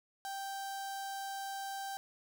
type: tone with notch filter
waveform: sawtooth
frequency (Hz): 784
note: G5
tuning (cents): 0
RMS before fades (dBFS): -41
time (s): 0.25-1.97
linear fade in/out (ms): 0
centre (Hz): 2300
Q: 1.5
effects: 11-bit